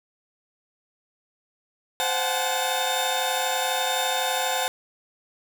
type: tone cluster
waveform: sawtooth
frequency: 520 / 726 / 758 / 861 / 3629 Hz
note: C5 / F#5 / F#5 / A5 / A#7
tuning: -11 / -33 / +42 / -38 / -47 cents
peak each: -26 dBFS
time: 2-4.68 s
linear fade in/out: 0 ms
effects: 9-bit